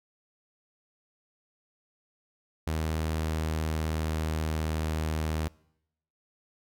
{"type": "tone with pitch glide", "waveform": "sawtooth", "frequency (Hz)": [79.1, 78.46], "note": ["D#2", "D#2"], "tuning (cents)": [29, 15], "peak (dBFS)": -24, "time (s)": [2.67, 5.48], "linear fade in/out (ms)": 0, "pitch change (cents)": -14, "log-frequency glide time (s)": [2.87, 5.08], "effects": ["noise-tail reverb RT60 0.8 s tail -24 dB re dry"]}